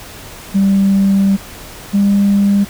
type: tone pair in turn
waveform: sine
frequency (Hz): 196 / 200.5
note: G3 / G3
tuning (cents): 0 / +39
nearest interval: unison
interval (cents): 39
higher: second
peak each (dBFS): -7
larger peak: neither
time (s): 0.54-1.37 / 1.93-2.65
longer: first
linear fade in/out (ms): 20
effects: tanh soft clip ceiling -5 dBFS + pink hiss -33 dBFS RMS until 2.69 s